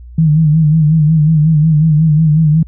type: tone with vibrato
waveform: sine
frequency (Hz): 155.56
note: D#3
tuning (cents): 0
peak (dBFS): -6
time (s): 0.18-2.63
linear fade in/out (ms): 5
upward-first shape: sine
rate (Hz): 5.5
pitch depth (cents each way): 77
effects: added 60 Hz sine -30 dBFS peak until 2.67 s